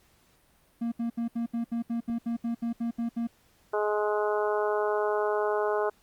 triangle tone bursts, 233.1 Hz, A#3, in tune, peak -25 dBFS, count 14, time 0.81-3.273 s, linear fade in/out 10 ms, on 110 ms, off 71 ms
click, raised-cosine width 3 ms, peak -31 dBFS, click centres 2.098 s
harmonic tone, 210 Hz, G#3, 19 cents sharp, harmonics 2 / 3 / 4 / 5 / 6 / 7, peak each -27 / -31 / -33 / -35 / -37 / -38 dBFS, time 3.73-5.9 s, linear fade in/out 10 ms
effects pink hiss -64 dBFS RMS until 6.02 s + Opus 48 kbps

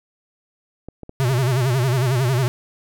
clicks, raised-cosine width 2 ms, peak -22 dBFS, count 5, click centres 0.886 / 1.033 / 1.094 / 1.314 / 1.384 s
square tone with vibrato, 127.7 Hz, C3, 42 cents flat, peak -17 dBFS, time 1.2-2.48 s, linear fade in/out 0 ms, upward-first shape sine, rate 11 Hz, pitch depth 130 cents each way
effects none

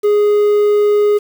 triangle tone with quantisation, 415.3 Hz, G#4, in tune, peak -7 dBFS, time 0.03-1.19 s, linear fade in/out 20 ms, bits 6, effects none

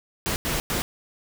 pink noise bursts at uneven times, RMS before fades -26 dBFS, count 3, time 0.26-0.36 / 0.45-0.6 / 0.7-0.82 s, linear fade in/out 0 ms, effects none

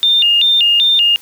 sine tone with vibrato, 3197 Hz, G7, 33 cents sharp, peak -8 dBFS, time 0.03-1.16 s, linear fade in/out 0 ms, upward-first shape square, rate 2.6 Hz, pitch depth 210 cents each way, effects white hiss -42 dBFS RMS until 1.21 s

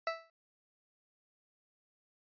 20% pulse tone with exponential decay, 658 Hz, E5, 3 cents flat, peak -24 dBFS, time 0.07-0.3 s, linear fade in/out 2 ms, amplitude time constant 48 ms, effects resampled to 11025 Hz

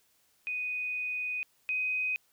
sine tone pair in turn, 2489 / 2509 Hz, D#7 / D#7, 0 / +14 cents, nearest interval unison, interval 14 cents, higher second, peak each -31 / -28 dBFS, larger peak second, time 0.47-1.43 / 1.69-2.16 s, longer first, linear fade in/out 0 ms, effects white hiss -69 dBFS RMS until 2.32 s

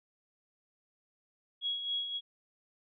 sine tone with tremolo, 3322 Hz, G#7, in tune, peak -30 dBFS, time 1.61-2.21 s, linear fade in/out 50 ms, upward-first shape sine, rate 3.7 Hz, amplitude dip 55%, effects none

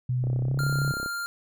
sine tone with pitch glide, 125.5 to 139.25 Hz, B2 to C#3, +28 to +8 cents, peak -23 dBFS, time 0.09-0.92 s, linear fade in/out 5 ms, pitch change +180 cents, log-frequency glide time 0.42-0.61 s
click train, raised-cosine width 2 ms, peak -23 dBFS, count 28, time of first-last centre 0.24-1.061 s, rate 32.9 Hz
square tone, 1396.9 Hz, F6, in tune, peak -30 dBFS, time 0.59-1.26 s, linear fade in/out 0 ms
effects none

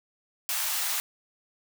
white high-pass noise, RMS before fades -29 dBFS, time 0.49-1 s, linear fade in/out 0 ms, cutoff 720 Hz, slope 24 dB/octave, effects none

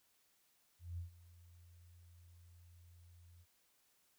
sine tone with ADSR envelope, 86.4 Hz, F2, 18 cents flat, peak -40 dBFS, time 0.79-3.46 s, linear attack 190 ms, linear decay 120 ms, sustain -19 dB, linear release 49 ms, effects white hiss -75 dBFS RMS until 4.18 s

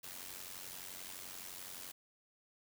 white noise with amplitude modulation, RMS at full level -45 dBFS, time 0.03-1.92 s, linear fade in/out 10 ms, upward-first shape sine, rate 91.6 Hz, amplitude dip 70%, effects none

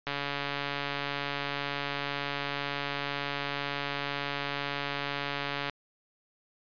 click train, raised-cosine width 0.3 ms, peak -16 dBFS, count 800, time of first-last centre 0.07-5.697 s, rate 142 Hz, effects resampled to 11025 Hz

